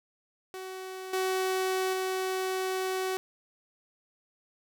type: tone with level steps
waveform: sawtooth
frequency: 375.8 Hz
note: F#4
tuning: 27 cents sharp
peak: -34 / -23 / -25 dBFS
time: 0.54-3.17 s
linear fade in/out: 0 ms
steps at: 1.13 / 1.93 s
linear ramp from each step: 5 ms
effects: none

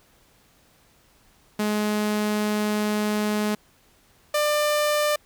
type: tone pair in turn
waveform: sawtooth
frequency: 210.7 / 595.9 Hz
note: G#3 / D5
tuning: +25 / +25 cents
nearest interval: octave + tritone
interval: 1800 cents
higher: second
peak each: -18 / -16 dBFS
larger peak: second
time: 1.59-3.55 / 4.34-5.16 s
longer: first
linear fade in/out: 5 ms
effects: pink hiss -59 dBFS RMS until 5.25 s

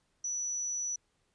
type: tone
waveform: sine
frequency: 5920 Hz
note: F#8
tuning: in tune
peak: -32 dBFS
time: 0.24-0.96 s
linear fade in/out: 5 ms
effects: pink hiss -75 dBFS RMS until 1.34 s + resampled to 22050 Hz

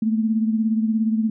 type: beating tone pair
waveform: sine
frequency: 219.3 / 236.3 Hz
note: A3 / A#3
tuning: -6 / +24 cents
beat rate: 17 Hz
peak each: -18 / -26 dBFS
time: 0.02-1.3 s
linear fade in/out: 5 ms
effects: none

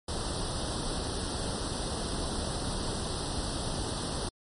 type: noise with comb filter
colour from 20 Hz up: pink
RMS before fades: -33 dBFS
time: 0.08-4.29 s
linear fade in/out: 5 ms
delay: 0.22 ms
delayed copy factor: +1
effects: MP3 48 kbps

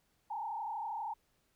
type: tone with frequency modulation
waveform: sine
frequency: 871 Hz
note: A5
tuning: 18 cents flat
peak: -36 dBFS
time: 0.3-1.14 s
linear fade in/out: 10 ms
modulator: 32.4 Hz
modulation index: 1.9
effects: pink hiss -75 dBFS RMS until 1.55 s

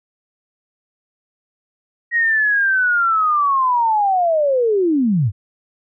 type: linear sweep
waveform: sine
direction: down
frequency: 1899 to 86.9 Hz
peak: -13 dBFS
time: 2.11-5.32 s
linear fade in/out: 50 ms
effects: none

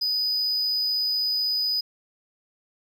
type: tone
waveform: triangle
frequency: 4978 Hz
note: D#8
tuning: in tune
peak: -21 dBFS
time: 0.01-1.81 s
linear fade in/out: 10 ms
effects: none

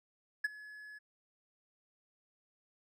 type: tone with ADSR envelope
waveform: triangle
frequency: 1700 Hz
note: G#6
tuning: 40 cents sharp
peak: -25 dBFS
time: 0.44-0.99 s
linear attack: 8 ms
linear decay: 23 ms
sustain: -21 dB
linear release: 17 ms
effects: none

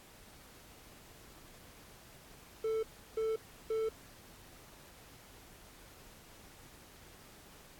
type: tone bursts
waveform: triangle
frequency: 442.8 Hz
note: A4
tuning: 11 cents sharp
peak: -29 dBFS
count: 3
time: 2.64-3.89 s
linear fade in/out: 5 ms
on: 190 ms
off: 340 ms
effects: pink hiss -57 dBFS RMS until 7.79 s + AAC 64 kbps

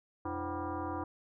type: tone with frequency modulation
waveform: sine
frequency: 339.1 Hz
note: E4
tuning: 49 cents sharp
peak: -34 dBFS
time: 0.25-1.04 s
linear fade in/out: 5 ms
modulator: 213 Hz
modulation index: 4
effects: none

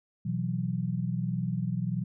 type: chord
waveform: sine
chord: B suspended fourth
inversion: none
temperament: equal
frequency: 123.47 / 164.81 / 185 Hz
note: B2 / E3 / F#3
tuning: 0 / 0 / 0 cents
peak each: -32 dBFS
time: 0.25-2.04 s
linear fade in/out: 10 ms
effects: none

